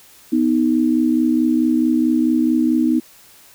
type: tone pair together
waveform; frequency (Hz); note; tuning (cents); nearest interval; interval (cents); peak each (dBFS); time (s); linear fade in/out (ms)
sine; 248.5 / 313.1; B3 / D#4; +11 / +11; major third; 400; -16; 0.32-3; 10
effects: white hiss -47 dBFS RMS until 3.54 s